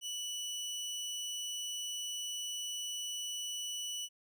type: tone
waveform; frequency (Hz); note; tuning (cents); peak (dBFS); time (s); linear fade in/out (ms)
25% pulse; 2960; F#7; 0; -34; 0.01-4.09; 50
effects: none